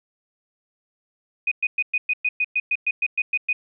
sine tone bursts, 2489 Hz, D#7, in tune, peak -18 dBFS, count 14, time 1.47-3.53 s, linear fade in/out 5 ms, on 45 ms, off 110 ms, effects none

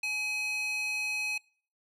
square tone with high-pass filter, 843 Hz, G#5, 26 cents sharp, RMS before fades -32 dBFS, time 0.03-1.38 s, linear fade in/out 5 ms, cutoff 2500 Hz, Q 3.2, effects noise-tail reverb RT60 0.5 s tail -26 dB re dry + low-pass 12000 Hz 12 dB/octave

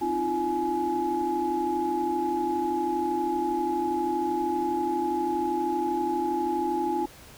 sine tone cluster, 263.9 / 312.2 / 344.7 / 842 Hz, C4 / D#4 / F4 / G#5, +15 / +6 / -23 / +24 cents, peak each -34 / -32 / -28 / -27 dBFS, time 0.01-7.06 s, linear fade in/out 10 ms, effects tanh soft clip ceiling -14 dBFS + pink hiss -49 dBFS RMS until 7.37 s

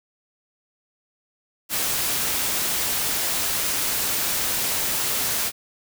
white noise, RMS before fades -24 dBFS, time 1.69-5.52 s, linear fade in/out 50 ms, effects none

